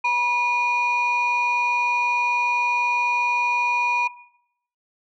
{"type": "tone pair together", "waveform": "sine", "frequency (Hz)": [968.7, 2444], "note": ["B5", "D#7"], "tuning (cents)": [-34, -32], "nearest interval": "octave + major third", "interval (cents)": 1602, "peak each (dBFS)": -19, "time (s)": [0.04, 4.08], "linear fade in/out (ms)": 10, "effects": ["noise-tail reverb RT60 0.7 s tail -18 dB re dry", "tanh soft clip ceiling -14 dBFS"]}